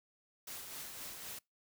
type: noise with tremolo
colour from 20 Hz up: white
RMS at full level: -45 dBFS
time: 0.47-1.39 s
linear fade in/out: 5 ms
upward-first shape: sine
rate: 3.9 Hz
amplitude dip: 35%
effects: noise-tail reverb RT60 0.2 s tail -25 dB re dry